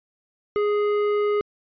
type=tone with hard clipping; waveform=sine; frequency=415.3 Hz; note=G#4; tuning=in tune; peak=-21 dBFS; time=0.56-1.41 s; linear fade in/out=0 ms; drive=10 dB; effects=resampled to 11025 Hz